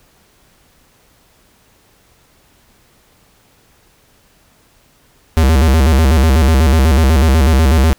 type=tone with vibrato; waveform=square; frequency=73 Hz; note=D2; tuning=10 cents flat; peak=-8 dBFS; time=5.37-7.93 s; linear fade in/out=0 ms; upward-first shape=square; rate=8.1 Hz; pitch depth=170 cents each way; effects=pink hiss -52 dBFS RMS until 7.98 s